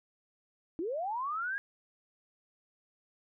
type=linear sweep; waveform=sine; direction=up; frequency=302.4 to 1661.2 Hz; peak=-32 dBFS; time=0.79-1.58 s; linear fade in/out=0 ms; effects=none